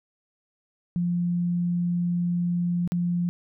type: tone with dropouts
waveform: sine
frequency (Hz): 174.61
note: F3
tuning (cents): 0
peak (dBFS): -22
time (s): 0.96-3.29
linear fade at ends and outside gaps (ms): 0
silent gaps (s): 2.876-2.92
effects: none